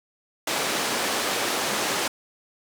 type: band-pass noise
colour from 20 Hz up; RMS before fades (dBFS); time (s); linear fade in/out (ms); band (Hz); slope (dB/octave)
pink; -26; 0.47-2.08; 5; 340 to 9500; 12
effects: none